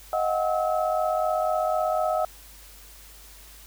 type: tone cluster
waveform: sine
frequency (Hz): 627 / 723 / 767 / 1291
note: D#5 / F#5 / G5 / E6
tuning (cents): +13 / -40 / -38 / -37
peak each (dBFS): -25 / -26 / -34 / -30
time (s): 0.13-2.25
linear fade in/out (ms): 2
effects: added 50 Hz sine -49 dBFS peak until 3.66 s + white hiss -49 dBFS RMS until 3.66 s